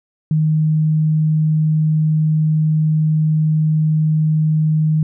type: tone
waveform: sine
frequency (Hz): 155.56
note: D#3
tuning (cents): 0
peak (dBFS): -12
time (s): 0.31-5.03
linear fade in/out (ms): 2
effects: none